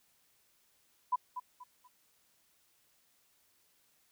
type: tone with echo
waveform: sine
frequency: 995 Hz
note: B5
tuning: 13 cents sharp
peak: -26 dBFS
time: 1.12-1.16 s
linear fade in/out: 10 ms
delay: 240 ms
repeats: 3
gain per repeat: -10 dB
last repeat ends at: 1.88 s
effects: white hiss -71 dBFS RMS until 4.11 s